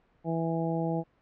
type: harmonic tone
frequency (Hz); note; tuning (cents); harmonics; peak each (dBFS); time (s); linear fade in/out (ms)
164.81; E3; 0; 1 / 2 / 3 / 4 / 5; -30 / -33 / -35 / -36 / -37; 0.24-1.04; 50
effects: pink hiss -67 dBFS RMS until 1.21 s + low-pass 2000 Hz 12 dB/octave